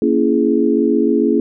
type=chord; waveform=sine; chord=A# half-diminished seventh; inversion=none; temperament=just; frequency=233.1 / 279.7 / 335.6 / 419.5 Hz; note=A#3 / C#4 / E4 / G#4; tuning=0 / +16 / +31 / +17 cents; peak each=-17 dBFS; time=0.02-1.4 s; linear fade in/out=2 ms; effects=none